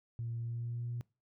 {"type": "tone with pitch glide", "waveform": "sine", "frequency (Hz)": [116.54, 119.75], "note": ["A#2", "A#2"], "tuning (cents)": [0, 47], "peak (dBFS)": -35, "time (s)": [0.19, 1.01], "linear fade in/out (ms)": 0, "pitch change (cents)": 47, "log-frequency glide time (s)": [0.39, 0.9], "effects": ["noise-tail reverb RT60 0.3 s tail -24 dB re dry", "tanh soft clip ceiling -31 dBFS"]}